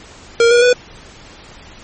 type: tone with pitch steps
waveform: square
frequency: 466.2 / 479.3 / 492.8 Hz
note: A#4 / A#4 / B4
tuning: 0 / +48 / -4 cents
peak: -8 dBFS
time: 0.4-0.73 s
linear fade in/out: 2 ms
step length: 110 ms
effects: pink hiss -39 dBFS RMS until 1.83 s + MP3 32 kbps